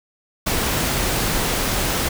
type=noise; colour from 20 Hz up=pink; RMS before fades=-21 dBFS; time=0.46-2.09 s; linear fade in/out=10 ms; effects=none